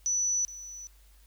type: tone with echo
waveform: sine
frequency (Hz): 5950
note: F#8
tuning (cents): +9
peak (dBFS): -25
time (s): 0.06-0.45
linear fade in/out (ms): 0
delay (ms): 420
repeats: 1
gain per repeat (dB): -15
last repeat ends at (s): 0.87
effects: added 50 Hz sine -55 dBFS peak until 1.26 s + white hiss -64 dBFS RMS until 1.26 s